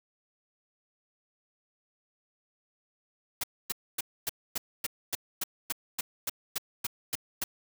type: noise bursts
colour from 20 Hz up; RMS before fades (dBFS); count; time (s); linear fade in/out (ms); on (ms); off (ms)
white; -31; 15; 3.41-7.44; 5; 26; 260
effects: none